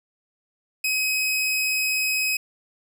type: tone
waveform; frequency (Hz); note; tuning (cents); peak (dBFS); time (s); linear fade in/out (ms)
sawtooth; 2536; D#7; +32; -18; 0.84-2.37; 5
effects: none

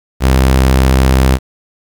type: tone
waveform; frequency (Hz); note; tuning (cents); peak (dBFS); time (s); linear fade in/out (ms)
sawtooth; 65.41; C2; 0; -3; 0.2-1.39; 50
effects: 7-bit

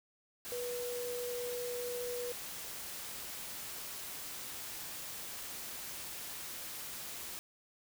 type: tone in noise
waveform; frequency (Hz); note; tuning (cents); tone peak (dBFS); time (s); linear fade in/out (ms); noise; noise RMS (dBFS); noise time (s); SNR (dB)
sine; 487.5; B4; -23; -37; 0.52-2.32; 0; white; -44; 0.45-7.39; +4
effects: none

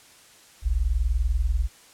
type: tone pair together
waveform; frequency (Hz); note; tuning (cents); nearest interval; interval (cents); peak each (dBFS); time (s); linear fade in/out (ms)
sine; 45.1 / 65.41; F#1 / C2; -44 / 0; tritone; 644; -23; 0.62-1.69; 50
effects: white hiss -52 dBFS RMS until 1.93 s + low-pass 10000 Hz 12 dB/octave

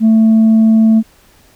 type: tone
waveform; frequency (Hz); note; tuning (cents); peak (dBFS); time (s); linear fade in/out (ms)
sine; 221.7; A3; +13; -3; 0-1.03; 50
effects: tanh soft clip ceiling -4 dBFS + pink hiss -48 dBFS RMS until 1.55 s

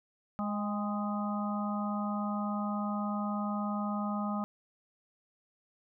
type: harmonic tone with a mistuned harmonic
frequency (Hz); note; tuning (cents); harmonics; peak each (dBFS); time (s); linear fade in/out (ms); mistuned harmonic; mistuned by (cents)
207.7; G#3; 0; 1 / 3 / 4 / 5 / 6; -32 / -42 / -40 / -44 / -39; 0.39-4.44; 0; 4; -35
effects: none

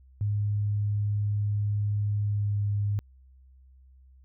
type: tone with pitch glide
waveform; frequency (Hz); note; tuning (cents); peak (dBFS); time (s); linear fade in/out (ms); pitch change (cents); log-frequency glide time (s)
sine; 103.5 to 102.43; G#2 to G#2; -5 to -23; -24; 0.21-2.99; 0; -18; 2.24-2.59
effects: added 65 Hz sine -52 dBFS peak until 4.24 s

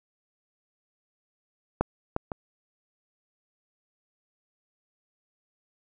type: clicks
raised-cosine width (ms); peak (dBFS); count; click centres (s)
1; -8 / -12 / -18; 3; 1.81 / 2.164 / 2.318
effects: none

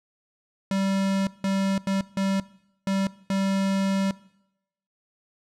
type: tone bursts at uneven times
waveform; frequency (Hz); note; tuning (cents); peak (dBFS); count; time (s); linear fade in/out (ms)
square; 194.3; G3; -15; -23; 6; 0.71-1.27 / 1.44-1.78 / 1.87-2.01 / 2.17-2.4 / 2.87-3.07 / 3.3-4.11; 2
effects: noise-tail reverb RT60 0.8 s tail -20 dB re dry + low-pass 8000 Hz 12 dB/octave

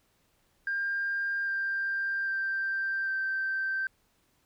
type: tone with pitch steps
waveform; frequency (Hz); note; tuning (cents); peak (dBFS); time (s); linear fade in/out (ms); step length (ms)
sine; 1600 / 1586.2 / 1572.5 / 1558.9; G6 / G6 / G6 / G6; +35 / +20 / +5 / -10; -27; 0.67-3.87; 2; 800
effects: tanh soft clip ceiling -23 dBFS + pink hiss -70 dBFS RMS until 4.45 s

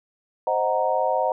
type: chord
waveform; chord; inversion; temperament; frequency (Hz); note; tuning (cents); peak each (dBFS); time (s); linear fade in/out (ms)
sine; C half-diminished seventh; none; equal; 523.3 / 622.3 / 740 / 932.3; C5 / Eb5 / Gb5 / Bb5; 0 / 0 / 0 / 0; -25; 0.47-1.32; 2
effects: none

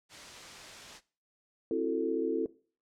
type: noise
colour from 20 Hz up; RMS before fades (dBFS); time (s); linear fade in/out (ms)
white; -46; 0.09-1.01; 50
type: chord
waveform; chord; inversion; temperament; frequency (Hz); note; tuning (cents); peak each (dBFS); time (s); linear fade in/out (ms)
sine; F# half-diminished seventh; second; just; 266.4 / 333 / 370 / 444; C4 / E4 / F#4 / A4; +31 / +18 / 0 / +16; -36 / -32 / -36 / -31; 1.71-2.46; 2
effects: noise-tail reverb RT60 0.4 s tail -20 dB re dry + low-pass 6000 Hz 12 dB/octave

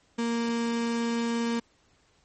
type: tone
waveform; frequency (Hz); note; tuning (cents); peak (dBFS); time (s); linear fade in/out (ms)
35% pulse; 233.1; A#3; 0; -24; 0.18-1.6; 10
effects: pink hiss -65 dBFS RMS until 2.24 s + MP3 32 kbps

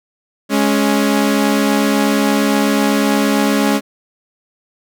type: tone pair together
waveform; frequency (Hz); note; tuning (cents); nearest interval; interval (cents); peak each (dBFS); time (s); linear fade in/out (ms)
sawtooth; 208.8 / 277.2; G#3 / C#4; +10 / 0; perfect fourth; 490; -11; 0.49-3.81; 50
effects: none

